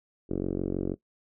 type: tone with low-pass filter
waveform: 5% pulse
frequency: 46.25 Hz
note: F#1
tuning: in tune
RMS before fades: -30 dBFS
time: 0.29-0.95 s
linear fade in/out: 20 ms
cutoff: 360 Hz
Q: 2.2
effects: noise-tail reverb RT60 0.1 s tail -18 dB re dry